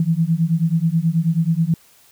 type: beating tone pair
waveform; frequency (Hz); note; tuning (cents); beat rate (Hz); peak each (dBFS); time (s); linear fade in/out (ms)
sine; 160 / 169.3; D#3 / E3; +49 / +46; 9.3; -18; 0-1.74; 2
effects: white hiss -52 dBFS RMS until 2.11 s